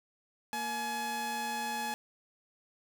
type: tone pair together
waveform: sawtooth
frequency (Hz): 233.1 / 847.1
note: A#3 / G#5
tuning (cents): 0 / +34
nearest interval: octave + minor seventh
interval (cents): 2234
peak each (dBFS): -38 / -30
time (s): 0.53-1.94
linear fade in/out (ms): 0
effects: none